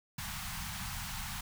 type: band-stop noise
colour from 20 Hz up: pink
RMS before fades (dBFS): -40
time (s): 0.18-1.41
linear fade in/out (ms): 5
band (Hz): 210 to 780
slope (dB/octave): 48
effects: none